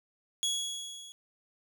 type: tone with level ramp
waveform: 25% pulse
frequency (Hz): 3345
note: G#7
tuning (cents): +12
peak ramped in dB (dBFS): -23 to -43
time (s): 0.43-1.12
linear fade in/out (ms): 0
effects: none